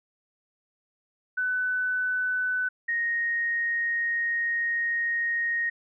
sine tone pair in turn, 1500 / 1866.6 Hz, F#6 / A#6, +23 / +2 cents, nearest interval major third, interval 379 cents, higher second, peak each -24 dBFS, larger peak neither, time 1.37-2.69 / 2.88-5.7 s, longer second, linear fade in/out 10 ms, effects none

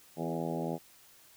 harmonic tone with a mistuned harmonic, 82.41 Hz, E2, in tune, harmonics 2 / 3 / 4 / 5 / 6 / 7 / 8 / 9 / 10, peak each -37 / -39 / -40 / -41 / -42 / -42 / -43 / -44 / -44 dBFS, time 0.16-0.79 s, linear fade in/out 50 ms, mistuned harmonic 4, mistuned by +18 cents, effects white hiss -59 dBFS RMS until 1.36 s

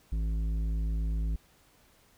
sine tone with tanh clipping, 54.1 Hz, A1, 29 cents flat, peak -29 dBFS, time 0.12-1.36 s, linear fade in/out 5 ms, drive 10 dB, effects pink hiss -63 dBFS RMS until 2.17 s

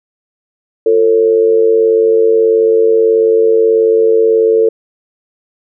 sine tone with amplitude modulation, 448.2 Hz, A4, 32 cents sharp, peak -3 dBFS, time 0.86-4.69 s, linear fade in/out 5 ms, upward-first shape sine, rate 98.4 Hz, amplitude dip 70%, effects none

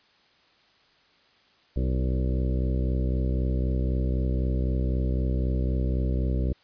harmonic tone with a mistuned harmonic, 63.9 Hz, C2, 40 cents flat, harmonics 1 / 2 / 3 / 4 / 5 / 6 / 7 / 8 / 9, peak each -24 / -30 / -34 / -36 / -38 / -40 / -41 / -42 / -43 dBFS, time 1.76-6.53 s, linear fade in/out 5 ms, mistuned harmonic 6, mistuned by -27 cents, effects white hiss -61 dBFS RMS until 6.63 s + resampled to 11025 Hz

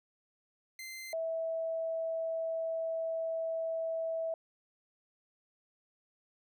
sawtooth / sine tone pair in turn, 2078 / 653 Hz, C7 / E5, -12 / -17 cents, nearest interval octave + minor sixth, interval 2005 cents, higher first, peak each -39 / -32 dBFS, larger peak second, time 0.79-1.13 / 1.13-4.34 s, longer second, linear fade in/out 2 ms, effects none

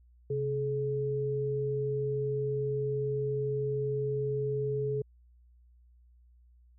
sine tone pair together, 133.13 / 425.6 Hz, C3 / G#4, +30 / +42 cents, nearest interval octave + minor sixth, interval 2012 cents, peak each -33 / -30 dBFS, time 0.3-5.02 s, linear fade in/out 5 ms, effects added 60 Hz sine -57 dBFS peak until 6.78 s

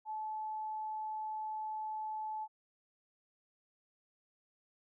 sine tone, 865 Hz, A5, 30 cents flat, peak -37 dBFS, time 0.05-2.48 s, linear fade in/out 50 ms, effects none

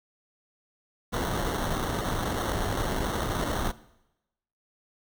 pink noise with sample-and-hold, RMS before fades -29 dBFS, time 1.12-3.72 s, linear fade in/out 20 ms, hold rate 2450 Hz, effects noise-tail reverb RT60 0.9 s tail -19 dB re dry

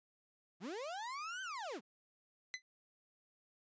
35% pulse linear two-way sweep, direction up then down, 149.5 to 1568 to 163.7 Hz, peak -40 dBFS, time 0.6-1.81 s, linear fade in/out 50 ms, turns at 1.42 s
sawtooth tone with exponential decay, 2024 Hz, B6, 42 cents sharp, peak -32 dBFS, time 2.54-2.62 s, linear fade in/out 0 ms, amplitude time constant 16 ms
effects resampled to 16000 Hz

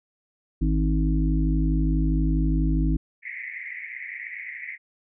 harmonic tone, 52.3 Hz, G#1, 13 cents sharp, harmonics 1 / 3 / 5 / 6, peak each -21 / -26 / -28 / -29 dBFS, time 0.61-2.97 s, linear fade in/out 10 ms
white band-pass noise, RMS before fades -36 dBFS, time 3.22-4.78 s, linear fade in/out 50 ms, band 1900 to 2200 Hz, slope 96 dB/octave
effects none

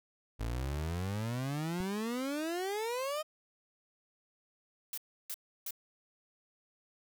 30% pulse exponential sweep, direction up, 53.3 to 630 Hz, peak -31 dBFS, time 0.39-3.23 s, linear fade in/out 20 ms
click, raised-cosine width 5 ms, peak -30 dBFS, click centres 1.804 s
blue noise bursts, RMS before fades -39 dBFS, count 3, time 4.93-5.708 s, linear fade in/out 2 ms, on 46 ms, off 320 ms
effects none

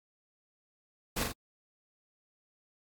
pink noise with echo, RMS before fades -32 dBFS, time 1.16-1.24 s, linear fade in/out 10 ms, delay 42 ms, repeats 2, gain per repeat -4 dB, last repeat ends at 1.324 s, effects AAC 64 kbps

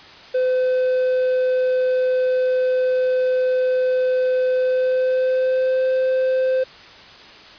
triangle tone with pitch glide, 510 to 518.3 Hz, C5 to C5, -44 to -16 cents, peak -14 dBFS, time 0.34-6.64 s, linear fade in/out 10 ms, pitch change +28 cents, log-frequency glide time 4.54-5.86 s, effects white hiss -42 dBFS RMS until 7.58 s + resampled to 11025 Hz

